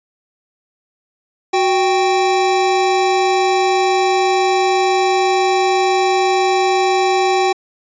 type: tone pair together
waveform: square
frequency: 370 / 784 Hz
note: F#4 / G5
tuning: 0 / 0 cents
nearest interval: octave + minor second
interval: 1300 cents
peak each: -16 dBFS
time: 1.53-7.53 s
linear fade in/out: 10 ms
effects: resampled to 16000 Hz